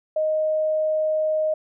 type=tone; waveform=sine; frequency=622.3 Hz; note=D#5; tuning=in tune; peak=-19 dBFS; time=0.16-1.54 s; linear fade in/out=5 ms; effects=none